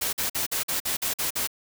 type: noise bursts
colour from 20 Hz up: white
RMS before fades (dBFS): -27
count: 9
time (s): 0.01-1.474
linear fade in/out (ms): 10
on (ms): 120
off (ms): 48
effects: none